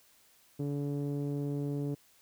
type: tone with low-pass filter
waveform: sawtooth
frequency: 143.3 Hz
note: D3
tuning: 42 cents flat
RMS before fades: -34 dBFS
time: 0.59-1.95 s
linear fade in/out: 10 ms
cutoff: 380 Hz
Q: 2
effects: white hiss -64 dBFS RMS until 2.21 s